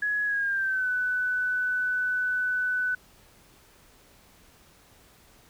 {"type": "tone with pitch glide", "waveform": "sine", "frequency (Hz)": [1680, 1496.7], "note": ["G#6", "F#6"], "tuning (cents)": [19, 19], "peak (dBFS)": -24, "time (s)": [0.02, 2.95], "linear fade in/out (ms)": 5, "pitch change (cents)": -200, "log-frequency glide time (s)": [0.25, 0.89], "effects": ["pink hiss -57 dBFS RMS until 5.49 s"]}